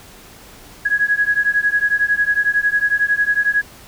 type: beating tone pair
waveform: sine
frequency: 1661.2 / 1672.2 Hz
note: G#6 / G#6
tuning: 0 / +11 cents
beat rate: 11 Hz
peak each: -17 dBFS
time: 0.85-3.62 s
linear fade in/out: 10 ms
effects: pink hiss -42 dBFS RMS until 3.87 s